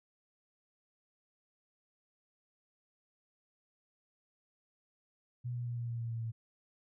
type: tone with pitch steps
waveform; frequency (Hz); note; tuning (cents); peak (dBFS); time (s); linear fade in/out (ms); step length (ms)
sine; 122.3 / 121.04 / 119.78 / 118.54 / 117.32 / 116.1 / 114.9 / 113.72; B2 / B2 / A#2 / A#2 / A#2 / A#2 / A#2 / A#2; -16 / -34 / +47 / +29 / +12 / -7 / -25 / -42; -35; 5.44-6.32; 20; 110
effects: none